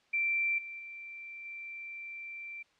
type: tone with level steps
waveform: sine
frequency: 2349 Hz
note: D7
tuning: in tune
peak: -27 / -40 / -42 / -40 dBFS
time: 0.13-2.63 s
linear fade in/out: 10 ms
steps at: 0.58 / 0.79 / 1.45 s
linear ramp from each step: 5 ms
effects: white hiss -68 dBFS RMS until 2.79 s + low-pass 4000 Hz 12 dB/octave